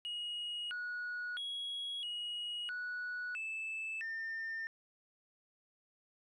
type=tone with pitch steps; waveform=sine; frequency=2888 / 1459 / 3322 / 2896 / 1471 / 2628 / 1805 Hz; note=F#7 / F#6 / G#7 / F#7 / F#6 / E7 / A6; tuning=-43 / -25 / 0 / -38 / -11 / -6 / +44 cents; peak=-36 dBFS; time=0.05-4.67 s; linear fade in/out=0 ms; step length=660 ms; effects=tanh soft clip ceiling -36 dBFS